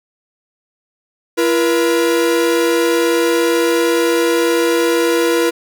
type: tone pair together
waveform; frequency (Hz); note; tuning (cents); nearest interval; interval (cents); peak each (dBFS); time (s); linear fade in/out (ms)
45% pulse; 338.4 / 478.6; E4 / A#4; +45 / +46; tritone; 601; -15; 1.37-5.51; 20
effects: none